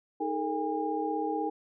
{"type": "tone cluster", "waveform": "sine", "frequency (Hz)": [312.6, 416.1, 452.3, 810], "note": ["D#4", "G#4", "A4", "G#5"], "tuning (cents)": [8, 3, 48, -43], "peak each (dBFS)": [-33, -37, -35, -32], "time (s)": [0.2, 1.5], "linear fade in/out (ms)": 10, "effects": []}